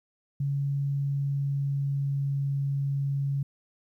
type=tone with pitch glide; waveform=sine; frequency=140.2 to 139.23 Hz; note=C#3 to C#3; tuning=+20 to +8 cents; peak=-25 dBFS; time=0.4-3.43 s; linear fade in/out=5 ms; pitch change=-12 cents; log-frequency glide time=0.81-2.45 s; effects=11-bit